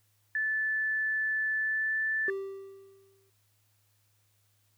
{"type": "tone with pitch glide", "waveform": "sine", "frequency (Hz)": [1747, 1758.1], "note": ["A6", "A6"], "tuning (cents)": [-13, -2], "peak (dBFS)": -27, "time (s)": [0.35, 2.3], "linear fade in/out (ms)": 2, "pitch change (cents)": 11, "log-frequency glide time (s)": [1.56, 1.98]}
{"type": "tone with exponential decay", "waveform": "triangle", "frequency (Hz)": 390, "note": "G4", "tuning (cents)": -9, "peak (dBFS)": -27, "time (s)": [2.28, 3.3], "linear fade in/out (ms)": 2, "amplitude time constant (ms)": 220}
{"effects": ["added 103 Hz sine -70 dBFS peak until 4.77 s", "white hiss -72 dBFS RMS until 4.77 s"]}